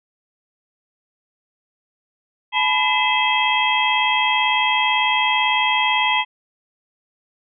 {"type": "tone cluster", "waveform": "sine", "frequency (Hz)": [857, 995, 2034, 2607, 3225], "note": ["A5", "B5", "C7", "E7", "G7"], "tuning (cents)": [-46, 13, -50, -20, 48], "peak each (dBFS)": -22, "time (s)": [2.52, 6.25], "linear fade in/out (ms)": 50, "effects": []}